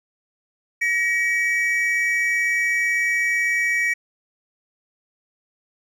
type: tone pair together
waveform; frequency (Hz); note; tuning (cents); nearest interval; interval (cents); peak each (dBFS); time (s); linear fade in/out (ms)
triangle; 1898 / 2282; A#6 / C#7; +31 / +50; minor third; 319; -19 / -20; 0.81-3.94; 10
effects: none